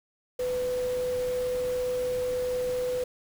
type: tone in noise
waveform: sine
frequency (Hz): 500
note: B4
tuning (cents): +21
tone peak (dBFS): -26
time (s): 0.39-3.04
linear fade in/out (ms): 5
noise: pink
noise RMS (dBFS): -42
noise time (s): 0.39-3.04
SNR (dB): +13
effects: none